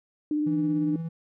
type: tone with vibrato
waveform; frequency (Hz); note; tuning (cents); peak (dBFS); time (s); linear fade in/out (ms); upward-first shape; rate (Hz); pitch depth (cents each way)
sine; 300; D4; +37; -23; 0.31-0.96; 2; sine; 18; 22
type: tone with tremolo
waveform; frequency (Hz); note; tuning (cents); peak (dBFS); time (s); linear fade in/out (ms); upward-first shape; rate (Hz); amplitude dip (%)
triangle; 164.6; E3; -2; -26; 0.46-1.09; 10; triangle; 17; 40
effects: none